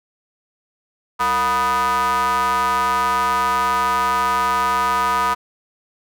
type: ring-modulated tone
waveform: square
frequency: 130.81 Hz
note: C3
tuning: in tune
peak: -14 dBFS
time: 1.19-5.35 s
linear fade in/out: 20 ms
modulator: 1110 Hz
effects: none